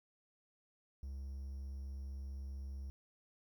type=tone; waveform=triangle; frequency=67.7 Hz; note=C#2; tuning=40 cents flat; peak=-40 dBFS; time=1.03-2.9 s; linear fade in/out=0 ms; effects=12-bit